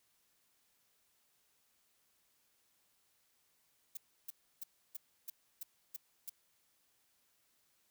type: noise bursts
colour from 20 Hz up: violet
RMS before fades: -43 dBFS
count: 8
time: 3.95-6.296 s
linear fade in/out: 5 ms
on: 22 ms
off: 310 ms
effects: white hiss -75 dBFS RMS until 7.9 s